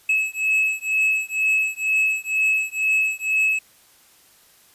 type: beating tone pair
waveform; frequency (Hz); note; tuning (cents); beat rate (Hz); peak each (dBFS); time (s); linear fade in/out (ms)
triangle; 2583 / 2585.1; E7 / E7; -36 / -34; 2.1; -20; 0.09-3.59; 5
effects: white hiss -54 dBFS RMS until 4.74 s + resampled to 32000 Hz